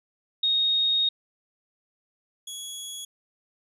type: tone pair in turn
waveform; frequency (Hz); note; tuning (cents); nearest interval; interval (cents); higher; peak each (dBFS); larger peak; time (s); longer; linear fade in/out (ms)
sine / 20% pulse; 3729 / 3351; A#7 / G#7; 0 / +15; major second; 185; first; -20 / -29; first; 0.43-1.09 / 2.47-3.05; first; 5
effects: none